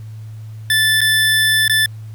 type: tone with dropouts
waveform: 25% pulse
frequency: 1755 Hz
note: A6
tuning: 5 cents flat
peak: -8 dBFS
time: 0.7-1.86 s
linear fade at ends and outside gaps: 2 ms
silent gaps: 1.007-1.014 / 1.68-1.696 s
effects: added 109 Hz sine -29 dBFS peak until 2.14 s + pink hiss -52 dBFS RMS until 2.14 s